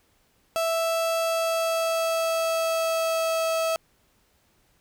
35% pulse tone with pitch glide, 659.3 to 651 Hz, E5 to E5, 0 to -22 cents, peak -21 dBFS, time 0.56-3.76 s, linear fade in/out 0 ms, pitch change -22 cents, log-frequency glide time 1.17-3.49 s, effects pink hiss -65 dBFS RMS until 4.8 s

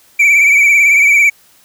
triangle tone with vibrato, 2297 Hz, D7, 39 cents flat, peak -4 dBFS, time 0.19-1.3 s, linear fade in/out 10 ms, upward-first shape triangle, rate 18 Hz, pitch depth 69 cents each way, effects white hiss -48 dBFS RMS until 1.64 s

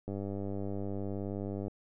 click train, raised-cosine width 2 ms, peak -25 dBFS, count 160, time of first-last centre 0.08-1.681 s, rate 99.3 Hz, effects none

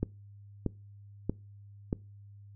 click train, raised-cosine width 3 ms, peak -16 dBFS, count 4, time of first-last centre 0.03-1.929 s, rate 1.58 Hz, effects noise-tail reverb RT60 0.3 s tail -23 dB re dry + added 101 Hz sine -49 dBFS peak until 2.55 s

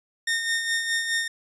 sawtooth tone with tremolo, 1832 Hz, A#6, 31 cents flat, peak -18 dBFS, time 0.27-1.28 s, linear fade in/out 5 ms, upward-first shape sine, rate 4.8 Hz, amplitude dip 50%, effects resampled to 24000 Hz

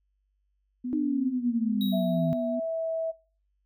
sine tone with vibrato, 246.9 Hz, B3, in tune, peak -29 dBFS, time 0.84-2.6 s, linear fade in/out 10 ms, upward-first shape triangle, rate 2.3 Hz, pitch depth 50 cents each way
sine exponential sweep, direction down, 309.6 to 159 Hz, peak -25 dBFS, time 0.93-2.33 s, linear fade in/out 0 ms
square tone with exponential decay, 3816 Hz, A#7, 40 cents sharp, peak -33 dBFS, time 1.81-2.55 s, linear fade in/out 1 ms, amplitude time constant 160 ms
sine tone with pitch glide, 658 to 651.2 Hz, E5 to E5, -3 to -21 cents, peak -27 dBFS, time 1.92-3.12 s, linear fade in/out 20 ms, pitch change -18 cents, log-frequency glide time 2.36-2.9 s
effects noise-tail reverb RT60 0.4 s tail -23 dB re dry + added 49 Hz sine -70 dBFS peak until 3.65 s

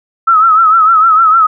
sine tone with vibrato, 1306 Hz, E6, 17 cents flat, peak -4 dBFS, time 0.27-1.47 s, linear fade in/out 10 ms, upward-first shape triangle, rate 6.6 Hz, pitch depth 89 cents each way, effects none

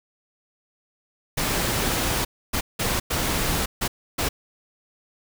pink noise bursts at uneven times, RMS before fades -24 dBFS, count 6, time 1.37-2.25 / 2.53-2.61 / 2.79-3 / 3.1-3.66 / 3.81-3.88 / 4.18-4.29 s, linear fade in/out 10 ms, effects none

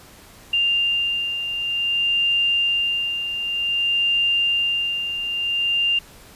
sine beating tone pair, 2794 / 2794.54 Hz, F7 / F7, 0 / 0 cents, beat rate 0.54 Hz, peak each -27 / -19 dBFS, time 0.53-5.99 s, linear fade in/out 5 ms, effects pink hiss -46 dBFS RMS until 6.35 s + resampled to 32000 Hz

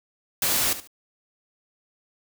white noise with echo, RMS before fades -23 dBFS, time 0.42-0.73 s, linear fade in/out 2 ms, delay 72 ms, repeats 2, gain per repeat -13 dB, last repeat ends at 0.874 s, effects none

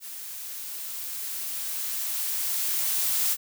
blue noise with level ramp, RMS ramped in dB -39 to -24 dBFS, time 0-3.37 s, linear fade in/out 50 ms, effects none

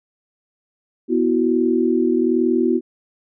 sine chord, B suspended fourth, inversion none, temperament just, 246.9 / 329.3 / 370.4 Hz, B3 / E4 / F#4, 0 / -2 / +2 cents, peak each -19 dBFS, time 1.08-2.81 s, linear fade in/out 50 ms, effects none

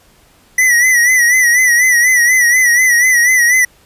square tone with vibrato, 1960 Hz, B6, 14 cents flat, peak -8 dBFS, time 0.58-3.65 s, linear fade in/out 5 ms, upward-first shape sine, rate 4.1 Hz, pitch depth 75 cents each way, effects pink hiss -49 dBFS RMS until 3.85 s + resampled to 32000 Hz

